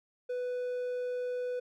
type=tone; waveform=triangle; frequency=496 Hz; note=B4; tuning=7 cents sharp; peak=-30 dBFS; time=0.29-1.6 s; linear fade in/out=10 ms; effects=none